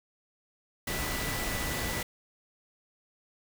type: tone in noise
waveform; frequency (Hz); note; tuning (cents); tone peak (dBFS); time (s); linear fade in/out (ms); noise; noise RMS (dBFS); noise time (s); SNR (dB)
sine; 1975.5; B6; 0; -39; 0.87-2.03; 5; pink; -33; 0.87-2.03; -9
effects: none